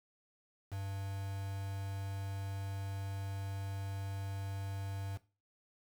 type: tone with quantisation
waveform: triangle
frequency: 98 Hz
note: G2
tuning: in tune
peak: -36 dBFS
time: 0.71-5.18 s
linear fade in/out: 20 ms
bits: 8
effects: noise-tail reverb RT60 0.3 s tail -17 dB re dry